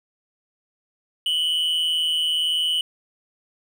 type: tone pair together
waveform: triangle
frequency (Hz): 2960 / 3121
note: F#7 / G7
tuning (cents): 0 / -8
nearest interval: minor second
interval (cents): 92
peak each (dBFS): -19 / -25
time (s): 1.26-2.81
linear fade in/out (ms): 2
effects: none